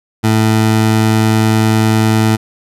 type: tone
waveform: 20% pulse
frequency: 110 Hz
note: A2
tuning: in tune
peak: -4 dBFS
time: 0.23-2.37 s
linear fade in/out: 20 ms
effects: resampled to 32000 Hz